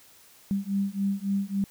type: beating tone pair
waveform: sine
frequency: 196 / 199.6 Hz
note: G3 / G3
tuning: 0 / +32 cents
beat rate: 3.6 Hz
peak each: -28 dBFS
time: 0.51-1.64 s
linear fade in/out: 0 ms
effects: white hiss -55 dBFS RMS until 1.7 s